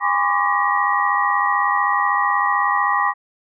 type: tone cluster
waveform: sine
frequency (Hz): 817 / 1015 / 1108 / 1184 / 1902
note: G#5 / B5 / C#6 / D6 / A#6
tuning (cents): -29 / +47 / -1 / +14 / +34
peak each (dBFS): -22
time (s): 0-3.14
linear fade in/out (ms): 50
effects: none